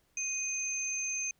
sine tone pair together, 2489 / 6282 Hz, D#7 / G8, 0 / +3 cents, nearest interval octave + major third, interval 1603 cents, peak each -37 / -33 dBFS, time 0.17-1.31 s, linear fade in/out 2 ms, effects pink hiss -72 dBFS RMS until 1.39 s

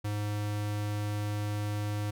square tone, 104.2 Hz, G#2, 6 cents sharp, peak -31 dBFS, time 0.04-2.11 s, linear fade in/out 10 ms, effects none

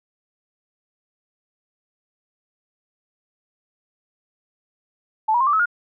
sine tone with pitch steps, 872 / 962 / 1061.2 / 1170.7 / 1291.5 / 1424.8 Hz, A5 / B5 / C6 / D6 / E6 / F6, -16 / -46 / +24 / -6 / -36 / +34 cents, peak -15 dBFS, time 5.28-5.658 s, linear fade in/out 10 ms, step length 63 ms, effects none

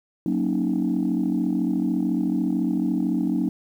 sine chord, D# minor seventh, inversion first, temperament equal, 185 / 233.1 / 277.2 / 311.1 Hz, F#3 / A#3 / C#4 / D#4, 0 / 0 / 0 / 0 cents, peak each -25 dBFS, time 0.26-3.49 s, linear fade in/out 2 ms, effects tanh soft clip ceiling -14 dBFS + 9-bit

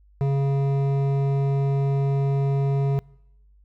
triangle tone with hard clipping, 138.3 Hz, C#3, 4 cents flat, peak -21 dBFS, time 0.21-2.99 s, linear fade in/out 0 ms, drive 15 dB, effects noise-tail reverb RT60 0.9 s tail -25 dB re dry + added 50 Hz sine -52 dBFS peak until 3.64 s

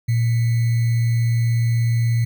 sine tone with sample-and-hold, 116.54 Hz, A#2, in tune, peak -15 dBFS, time 0.08-2.25 s, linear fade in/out 10 ms, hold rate 2100 Hz, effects none

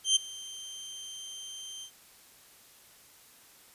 25% pulse tone with ADSR envelope, 3136 Hz, G7, in tune, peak -16 dBFS, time 0.04-1.91 s, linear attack 120 ms, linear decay 12 ms, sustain -21 dB, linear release 80 ms, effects white hiss -57 dBFS RMS until 3.74 s + resampled to 32000 Hz

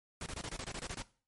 pink noise bursts, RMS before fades -41 dBFS, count 11, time 0.21-1.022 s, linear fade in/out 2 ms, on 52 ms, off 24 ms, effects noise-tail reverb RT60 0.4 s tail -18 dB re dry + MP3 48 kbps

